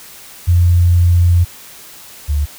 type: tone pair in turn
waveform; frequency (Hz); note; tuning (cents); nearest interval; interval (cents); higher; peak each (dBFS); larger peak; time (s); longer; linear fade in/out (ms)
sine; 87.31 / 73.42; F2 / D2; 0 / 0; minor third; 300; first; -7 / -12; first; 0.47-1.45 / 2.28-2.46; first; 20
effects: white hiss -37 dBFS RMS until 2.58 s